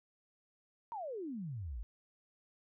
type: exponential sweep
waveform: sine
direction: down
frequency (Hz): 966 to 48.46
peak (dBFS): -39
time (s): 0.92-1.83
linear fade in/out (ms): 0
effects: none